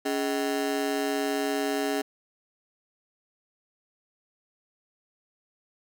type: ring-modulated tone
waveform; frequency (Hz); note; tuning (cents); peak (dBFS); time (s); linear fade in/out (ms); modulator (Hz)
30% pulse; 349.2; F4; 0; -20; 0.05-2.02; 10; 68.7
effects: none